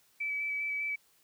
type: tone with vibrato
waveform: sine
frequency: 2300 Hz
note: D7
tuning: 37 cents flat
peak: -31 dBFS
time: 0.2-0.96 s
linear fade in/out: 10 ms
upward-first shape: square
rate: 5 Hz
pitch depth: 11 cents each way
effects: white hiss -67 dBFS RMS until 1.23 s